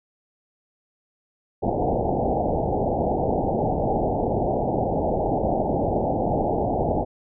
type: low-pass noise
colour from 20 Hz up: white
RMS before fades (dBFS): -23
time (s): 1.62-7.05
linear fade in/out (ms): 20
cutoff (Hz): 840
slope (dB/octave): 96
effects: none